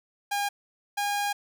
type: tone pair in turn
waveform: sawtooth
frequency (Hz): 811 / 815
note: G#5 / G#5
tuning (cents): -41 / -33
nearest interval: unison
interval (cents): 8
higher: second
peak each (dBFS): -22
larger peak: neither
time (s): 0.31-0.49 / 0.97-1.33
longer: second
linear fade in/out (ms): 10
effects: none